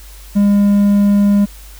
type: tone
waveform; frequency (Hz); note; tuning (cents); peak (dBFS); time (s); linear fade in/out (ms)
triangle; 202.8; G#3; -41; -6; 0.35-1.46; 20
effects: added 50 Hz sine -34 dBFS peak until 1.79 s + white hiss -41 dBFS RMS until 1.79 s